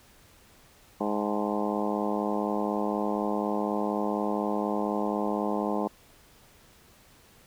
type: harmonic tone with a mistuned harmonic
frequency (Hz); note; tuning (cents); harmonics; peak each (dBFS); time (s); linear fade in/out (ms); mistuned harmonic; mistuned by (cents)
104.1; G#2; +5; 2 / 3 / 4 / 5 / 6 / 7 / 8 / 9 / 10; -31 / -33 / -34 / -35 / -36 / -36 / -37 / -38 / -38; 1-5.88; 10; 9; -63
effects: pink hiss -57 dBFS RMS until 7.46 s